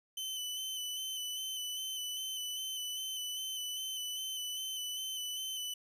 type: tone with vibrato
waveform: sawtooth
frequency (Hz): 3027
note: F#7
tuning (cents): +39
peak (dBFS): -34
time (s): 0.17-5.74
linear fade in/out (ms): 5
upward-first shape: square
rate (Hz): 2.5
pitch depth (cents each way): 23
effects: none